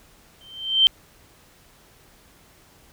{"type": "tone with exponential growth", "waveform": "sine", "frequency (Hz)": 3121, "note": "G7", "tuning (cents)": -8, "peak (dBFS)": -9, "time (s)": [0.41, 0.87], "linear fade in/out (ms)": 0, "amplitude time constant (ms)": 100, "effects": ["pink hiss -54 dBFS RMS until 2.92 s"]}